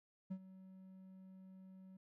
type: tone with ADSR envelope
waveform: triangle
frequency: 188.6 Hz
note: F#3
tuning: 33 cents sharp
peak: -37 dBFS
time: 0.3-1.97 s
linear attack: 16 ms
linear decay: 66 ms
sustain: -16 dB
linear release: 5 ms
effects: none